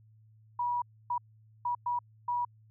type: tone bursts at uneven times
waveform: sine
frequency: 968 Hz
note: B5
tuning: 35 cents flat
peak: -28 dBFS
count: 5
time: 0.59-0.82 / 1.1-1.18 / 1.65-1.75 / 1.86-1.99 / 2.28-2.45 s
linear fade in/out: 5 ms
effects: added 109 Hz sine -57 dBFS peak until 2.7 s